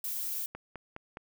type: noise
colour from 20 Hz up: violet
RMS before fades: -35 dBFS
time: 0.04-0.46 s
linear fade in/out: 2 ms
type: click train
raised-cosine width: 0.5 ms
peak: -26 dBFS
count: 4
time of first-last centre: 0.55-1.171 s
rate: 4.83 Hz
effects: none